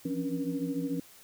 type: tone cluster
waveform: sine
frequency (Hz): 167.3 / 173.9 / 272.2 / 285.9 / 478.6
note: E3 / F3 / C#4 / D4 / A#4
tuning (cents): +26 / -7 / -31 / -46 / +46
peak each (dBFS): -40 / -40 / -32 / -36 / -40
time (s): 0.05-1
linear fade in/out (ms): 5
effects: white hiss -55 dBFS RMS until 1.23 s